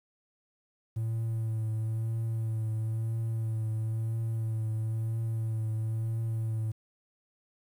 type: tone with vibrato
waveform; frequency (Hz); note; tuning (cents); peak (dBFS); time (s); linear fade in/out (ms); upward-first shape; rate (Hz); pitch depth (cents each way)
triangle; 111.6; A2; +25; -26; 0.96-6.72; 10; triangle; 1; 31
effects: tanh soft clip ceiling -22 dBFS + 10-bit